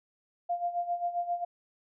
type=tone with tremolo; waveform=sine; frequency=698.5 Hz; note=F5; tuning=in tune; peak=-26 dBFS; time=0.49-1.45 s; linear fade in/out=10 ms; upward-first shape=sine; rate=7.5 Hz; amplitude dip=75%; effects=none